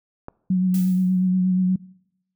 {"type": "click", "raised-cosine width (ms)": 1, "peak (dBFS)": -20, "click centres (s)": 0.284}
{"type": "tone with vibrato", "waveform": "sine", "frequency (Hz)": 184.4, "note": "F#3", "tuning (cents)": -6, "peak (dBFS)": -16, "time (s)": [0.5, 1.76], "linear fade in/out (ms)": 5, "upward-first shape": "sine", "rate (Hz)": 8.4, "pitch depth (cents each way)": 22}
{"type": "noise with exponential decay", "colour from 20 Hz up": "blue", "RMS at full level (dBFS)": -34, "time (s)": [0.74, 1.3], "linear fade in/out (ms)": 2, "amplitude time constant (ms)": 120}
{"effects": ["noise-tail reverb RT60 0.8 s tail -22 dB re dry"]}